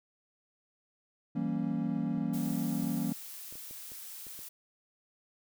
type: chord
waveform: triangle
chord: E diminished seventh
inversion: none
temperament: equal with one note detuned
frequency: 164.81 / 192.41 / 233.1 / 277.2 Hz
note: E3 / G3 / Bb3 / Db4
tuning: 0 / -32 / 0 / 0 cents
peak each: -34 / -34 / -32 / -34 dBFS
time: 1.35-3.13 s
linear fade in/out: 10 ms
type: clicks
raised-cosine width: 2 ms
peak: -40 dBFS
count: 11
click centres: 2.177 / 2.345 / 2.47 / 2.517 / 2.837 / 3.525 / 3.555 / 3.71 / 3.919 / 4.268 / 4.391 s
type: noise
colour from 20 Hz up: blue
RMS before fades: -45 dBFS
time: 2.33-4.49 s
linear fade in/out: 10 ms
effects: none